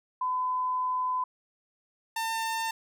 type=tone pair in turn; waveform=sine / sawtooth; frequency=1011 / 900.7 Hz; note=B5 / A5; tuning=+40 / +40 cents; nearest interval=major second; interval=200 cents; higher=first; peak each=-26 / -25 dBFS; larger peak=second; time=0.21-1.24 / 2.16-2.71 s; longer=first; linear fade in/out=5 ms; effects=none